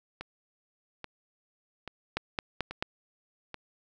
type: two click trains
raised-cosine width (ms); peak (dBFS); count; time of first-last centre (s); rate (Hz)
0.3; -13 / -22; 4 / 5; 2.17-2.825 / 0.21-3.543; 4.58 / 1.2
effects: none